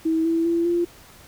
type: tone with pitch steps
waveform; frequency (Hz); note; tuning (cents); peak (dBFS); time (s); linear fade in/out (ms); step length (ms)
sine; 322.7 / 330.1 / 337.6 / 345.3; E4 / E4 / E4 / F4; -37 / +2 / +41 / -20; -18; 0.05-0.85; 10; 200
effects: pink hiss -48 dBFS RMS until 1.27 s